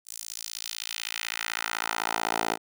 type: tone with high-pass filter sweep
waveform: 10% pulse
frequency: 55.9 Hz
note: A1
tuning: 28 cents sharp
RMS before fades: -32 dBFS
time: 0.05-2.58 s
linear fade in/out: 50 ms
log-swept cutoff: 8000 to 530 Hz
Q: 1.3
effects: none